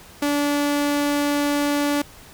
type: tone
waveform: sawtooth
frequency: 289.2 Hz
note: D4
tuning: 27 cents flat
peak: -15 dBFS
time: 0.22-2.02 s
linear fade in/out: 5 ms
effects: pink hiss -45 dBFS RMS until 2.33 s